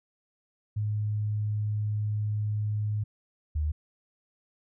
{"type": "tone pair in turn", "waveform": "sine", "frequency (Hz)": [105.6, 75.95], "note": ["G#2", "D#2"], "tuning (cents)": [29, -41], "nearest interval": "tritone", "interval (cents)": 570, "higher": "first", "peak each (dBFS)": [-26, -25], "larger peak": "second", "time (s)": [[0.76, 3.04], [3.55, 3.72]], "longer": "first", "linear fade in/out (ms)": 10, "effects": []}